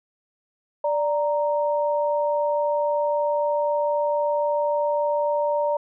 sine tone pair together, 587.3 / 931.1 Hz, D5 / A#5, 0 / -2 cents, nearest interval minor sixth, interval 798 cents, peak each -21 / -25 dBFS, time 0.84-5.77 s, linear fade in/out 5 ms, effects none

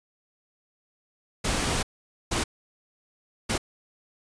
pink noise bursts at uneven times, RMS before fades -26 dBFS, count 3, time 1.44-1.83 / 2.31-2.44 / 3.49-3.58 s, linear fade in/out 10 ms, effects resampled to 22050 Hz

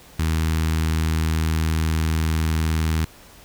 sawtooth tone with notch filter, 79.8 Hz, D#2, 44 cents sharp, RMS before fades -21 dBFS, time 0.19-3.05 s, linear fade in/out 5 ms, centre 580 Hz, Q 0.75, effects pink hiss -47 dBFS RMS until 3.44 s

